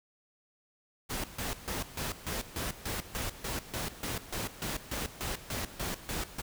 pink noise with tremolo, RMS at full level -35 dBFS, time 1.09-6.42 s, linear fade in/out 20 ms, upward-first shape square, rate 3.4 Hz, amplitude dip 80%, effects none

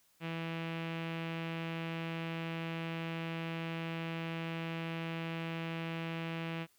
sawtooth tone with low-pass filter, 164.81 Hz, E3, in tune, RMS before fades -39 dBFS, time 0.2-6.67 s, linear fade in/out 50 ms, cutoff 2700 Hz, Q 2.9, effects white hiss -70 dBFS RMS until 6.78 s

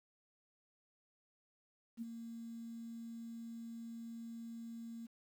sine tone with ADSR envelope, 230.2 Hz, A#3, 22 cents flat, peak -38 dBFS, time 1.97-5.07 s, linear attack 48 ms, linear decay 19 ms, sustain -7 dB, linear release 15 ms, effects 11-bit

